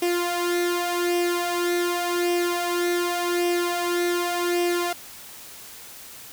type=tone with flanger; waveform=sawtooth; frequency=350 Hz; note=F4; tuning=4 cents sharp; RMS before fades=-24 dBFS; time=0.02-4.93 s; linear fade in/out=5 ms; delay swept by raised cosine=0.36 to 2.36 ms; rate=0.87 Hz; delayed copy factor=+0.65; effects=white hiss -42 dBFS RMS until 6.32 s